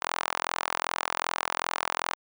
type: tone with high-pass filter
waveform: sawtooth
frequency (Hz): 42.59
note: F1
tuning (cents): -43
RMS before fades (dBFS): -31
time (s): 0.01-2.15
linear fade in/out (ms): 20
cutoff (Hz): 990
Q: 1.8
effects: none